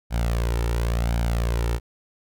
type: tone with flanger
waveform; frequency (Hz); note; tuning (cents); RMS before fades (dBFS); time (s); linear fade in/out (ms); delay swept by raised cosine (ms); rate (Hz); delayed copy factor
sawtooth; 58; A#1; -8; -23; 0.1-1.8; 50; 1.3 to 2.23; 0.93; +0.6
effects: none